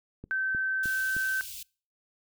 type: click train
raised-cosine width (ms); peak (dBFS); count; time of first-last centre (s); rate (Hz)
3; -28; 4; 0.24-1.166; 3.24
type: tone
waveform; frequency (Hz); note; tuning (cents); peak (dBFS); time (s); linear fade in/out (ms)
sine; 1544; G6; -27; -26; 0.31-1.41; 0
type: band-stop noise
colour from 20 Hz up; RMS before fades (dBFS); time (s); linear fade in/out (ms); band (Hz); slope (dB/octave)
white; -41; 0.83-1.63; 5; 110 to 2500; 48
effects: noise-tail reverb RT60 0.4 s tail -25 dB re dry